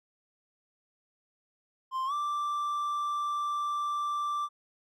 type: tone with pitch glide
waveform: triangle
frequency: 1046.5 to 1174.7 Hz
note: C6 to D6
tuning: 0 to 0 cents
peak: -27 dBFS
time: 1.91-4.49 s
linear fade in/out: 50 ms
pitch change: +200 cents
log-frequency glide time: 2.06-2.13 s
effects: none